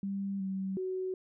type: tone with pitch steps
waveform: sine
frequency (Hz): 197.1 / 191.7 / 373.3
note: G3 / G3 / F#4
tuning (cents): +10 / -38 / +15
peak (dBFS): -32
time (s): 0.03-1.14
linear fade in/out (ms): 2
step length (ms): 370
effects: none